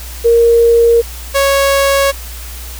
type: tone pair in turn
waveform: sine / sawtooth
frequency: 466.2 / 552.9 Hz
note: A#4 / C#5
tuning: 0 / -5 cents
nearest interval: minor third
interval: 295 cents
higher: second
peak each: -5 dBFS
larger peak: neither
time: 0.24-1.02 / 1.34-2.12 s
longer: neither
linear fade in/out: 20 ms
effects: added 60 Hz sine -26 dBFS peak until 2.79 s + white hiss -31 dBFS RMS until 2.79 s